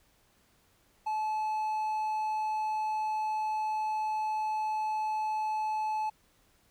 triangle tone, 863 Hz, A5, 34 cents flat, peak -27 dBFS, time 1.06-6.1 s, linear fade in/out 10 ms, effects pink hiss -67 dBFS RMS until 6.7 s

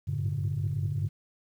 sine tone cluster, 96.3 / 101.5 / 111.7 / 143.4 Hz, G2 / G#2 / A2 / D3, -30 / -39 / +27 / -41 cents, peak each -31 / -35 / -33 / -30 dBFS, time 0.07-1.09 s, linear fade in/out 20 ms, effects tanh soft clip ceiling -21 dBFS + 10-bit

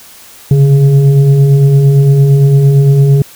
sine tone with frequency modulation, 140.9 Hz, C#3, 29 cents sharp, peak -3 dBFS, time 0.51-3.22 s, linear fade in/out 2 ms, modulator 273 Hz, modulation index 0.48, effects white hiss -36 dBFS RMS until 3.35 s

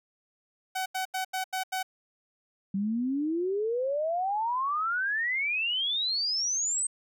sawtooth tone bursts, 753 Hz, F#5, 30 cents sharp, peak -25 dBFS, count 6, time 0.75-1.83 s, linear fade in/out 10 ms, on 110 ms, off 84 ms
sine exponential sweep, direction up, 190.4 to 8372 Hz, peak -26 dBFS, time 2.74-6.87 s, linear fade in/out 5 ms
effects none

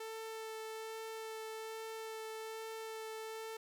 sawtooth tone with vibrato, 442.7 Hz, A4, 11 cents sharp, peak -39 dBFS, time 0-3.57 s, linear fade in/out 5 ms, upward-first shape sine, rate 1.2 Hz, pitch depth 9 cents each way, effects none

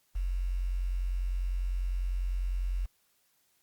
sine tone with quantisation, 45 Hz, F#1, 47 cents flat, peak -28 dBFS, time 0.15-2.86 s, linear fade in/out 10 ms, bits 9, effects white hiss -71 dBFS RMS until 3.62 s + Opus 48 kbps

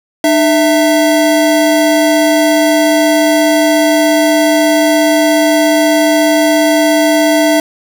square tone pair together, 302.8 / 659.3 Hz, D#4 / E5, -47 / 0 cents, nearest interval octave + minor second, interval 1347 cents, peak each -11 dBFS, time 0.24-7.6 s, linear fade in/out 2 ms, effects none

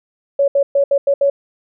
sine tone bursts at uneven times, 560 Hz, C#5, 18 cents sharp, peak -10 dBFS, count 6, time 0.39-0.48 / 0.55-0.63 / 0.75-0.84 / 0.91-0.98 / 1.07-1.14 / 1.21-1.3 s, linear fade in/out 5 ms, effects none

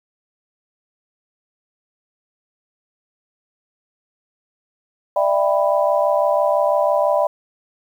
sine chord, E minor seventh, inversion third, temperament just, 593.3 / 659.3 / 791.1 / 988.9 Hz, D5 / E5 / G5 / B5, +18 / 0 / +16 / +2 cents, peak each -17 / -20 / -23 / -22 dBFS, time 5.16-7.27 s, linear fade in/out 5 ms, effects 8-bit

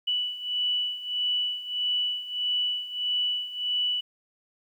sine beating tone pair, 2960 / 2961.6 Hz, F#7 / F#7, 0 / +1 cents, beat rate 1.6 Hz, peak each -31 / -27 dBFS, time 0.07-4.01 s, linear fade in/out 10 ms, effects 10-bit

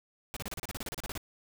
pink noise bursts, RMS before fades -38 dBFS, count 15, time 0.34-1.177 s, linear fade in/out 0 ms, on 25 ms, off 33 ms, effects none

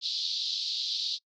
white band-pass noise, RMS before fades -32 dBFS, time 0.01-1.19 s, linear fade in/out 50 ms, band 3600 to 4700 Hz, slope 48 dB/octave, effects noise-tail reverb RT60 0.1 s tail -25 dB re dry + Opus 48 kbps

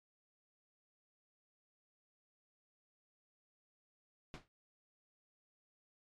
pink noise with exponential decay, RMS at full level -44 dBFS, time 4.34-4.48 s, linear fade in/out 0 ms, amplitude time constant 30 ms, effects low-pass 4000 Hz 12 dB/octave + MP3 64 kbps

